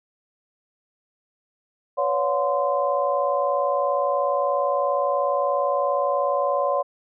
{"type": "tone cluster", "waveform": "sine", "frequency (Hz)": [504, 564, 721, 1037], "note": ["B4", "C#5", "F#5", "C6"], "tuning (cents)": [35, 30, -45, -16], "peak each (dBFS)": [-29, -22, -27, -25], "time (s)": [1.97, 6.83], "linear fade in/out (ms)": 20, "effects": []}